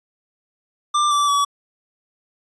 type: tone with pitch steps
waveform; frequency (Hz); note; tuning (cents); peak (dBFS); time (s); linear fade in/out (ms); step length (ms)
square; 1187 / 1163.2 / 1140; D6 / D6 / C#6; +18 / -17 / +48; -16; 0.94-1.45; 10; 170
effects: resampled to 22050 Hz